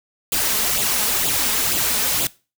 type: noise with flanger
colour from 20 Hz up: white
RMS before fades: -20 dBFS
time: 0.32-2.27 s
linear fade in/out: 2 ms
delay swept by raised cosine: 0.26 to 4.76 ms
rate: 2.1 Hz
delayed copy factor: +0.65
effects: noise-tail reverb RT60 0.3 s tail -20 dB re dry